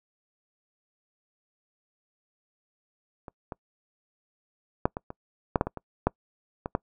clicks, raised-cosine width 1 ms, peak -26 / -21 / -7 / -18 / -23 / -7 / -8 / -16 / -22 / -7 / -17 / -10 dBFS, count 12, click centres 3.282 / 3.522 / 4.855 / 4.969 / 5.104 / 5.558 / 5.611 / 5.67 / 5.773 / 6.07 / 6.659 / 6.751 s, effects noise-tail reverb RT60 0.1 s tail -26 dB re dry

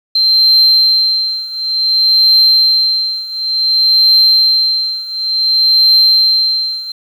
sine tone with tremolo, 4133 Hz, C8, 22 cents flat, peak -3 dBFS, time 0.15-6.92 s, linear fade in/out 5 ms, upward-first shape triangle, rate 0.56 Hz, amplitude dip 90%, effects tanh soft clip ceiling -2 dBFS + 7-bit

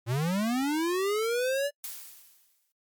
square linear sweep, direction up, 110 to 582 Hz, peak -26 dBFS, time 0.06-1.71 s, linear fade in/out 50 ms
blue noise with exponential decay, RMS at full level -36 dBFS, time 1.84-2.72 s, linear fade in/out 1 ms, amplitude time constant 190 ms
effects noise-tail reverb RT60 0.1 s tail -24 dB re dry + MP3 96 kbps

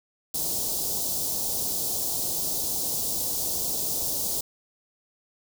white band-stop noise, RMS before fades -28 dBFS, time 0.34-4.41 s, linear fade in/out 5 ms, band 770 to 4400 Hz, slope 24 dB/octave, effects none

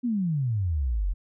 sine exponential sweep, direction down, 254.8 to 41.2 Hz, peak -23 dBFS, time 0.03-1.14 s, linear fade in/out 20 ms, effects none

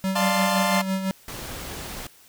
square tone with tremolo, 190.8 Hz, G3, 47 cents flat, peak -22 dBFS, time 0.04-1.11 s, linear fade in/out 0 ms, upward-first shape sine, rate 5.9 Hz, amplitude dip 55%
sawtooth chord, D minor seventh, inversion none, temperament equal with one note detuned, 596.2 / 698.5 / 880 / 1046.5 Hz, D5 / F5 / A5 / C6, +26 / 0 / 0 / 0 cents, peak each -23 dBFS, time 0.15-0.82 s, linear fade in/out 10 ms
pink noise, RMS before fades -35 dBFS, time 1.28-2.07 s, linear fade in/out 2 ms
effects white hiss -53 dBFS RMS until 2.28 s

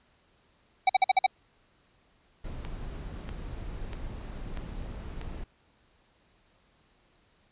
square tone bursts, 763 Hz, G5, 47 cents flat, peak -18 dBFS, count 6, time 0.87-1.264 s, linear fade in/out 5 ms, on 24 ms, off 50 ms
brown noise, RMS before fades -38 dBFS, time 2.44-5.44 s, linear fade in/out 5 ms
click train, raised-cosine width 0.3 ms, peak -25 dBFS, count 5, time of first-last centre 2.65-5.214 s, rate 1.56 Hz
effects pink hiss -66 dBFS RMS until 7.51 s + resampled to 8000 Hz

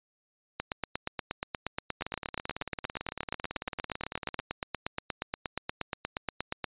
two click trains, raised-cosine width 0.3 ms, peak -19 / -15 dBFS, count 44 / 52, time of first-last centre 2.01-4.399 / 0.6-6.643 s, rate 18 / 8.44 Hz, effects resampled to 8000 Hz

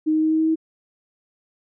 sine tone with pitch steps, 311.1 / 312.9 / 314.7 / 316.5 / 318.4 / 320.2 Hz, D#4 / D#4 / D#4 / D#4 / D#4 / D#4, 0 / +10 / +20 / +30 / +40 / +50 cents, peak -16 dBFS, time 0.06-0.558 s, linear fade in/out 20 ms, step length 83 ms, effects none

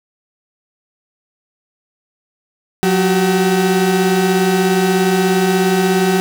35% pulse tone pair together, 182.39 / 381.6 Hz, F#3 / G4, -25 / -47 cents, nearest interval octave + minor second, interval 1278 cents, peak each -13 dBFS, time 2.83-6.2 s, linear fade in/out 0 ms, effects none

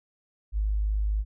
sine tone, 51.91 Hz, G#1, in tune, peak -23 dBFS, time 0.52-1.25 s, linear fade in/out 50 ms, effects none

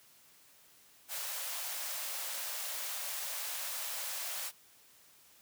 white high-pass noise, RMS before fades -39 dBFS, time 1.08-4.52 s, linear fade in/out 50 ms, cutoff 510 Hz, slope 96 dB/octave, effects white hiss -62 dBFS RMS until 5.41 s + high-pass 60 Hz 12 dB/octave

